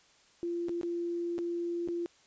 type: tone with dropouts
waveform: sine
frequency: 343.7 Hz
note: F4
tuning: 28 cents flat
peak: -31 dBFS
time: 0.43-2.06 s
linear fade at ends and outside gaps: 0 ms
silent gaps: 0.685-0.693 / 0.813-0.832 / 1.381-1.388 / 1.876-1.886 s
effects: white hiss -63 dBFS RMS until 2.26 s + resampled to 16000 Hz